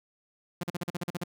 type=tone bursts; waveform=sawtooth; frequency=174.61 Hz; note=F3; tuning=in tune; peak=-26 dBFS; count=10; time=0.61-1.238 s; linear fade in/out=5 ms; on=25 ms; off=42 ms; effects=none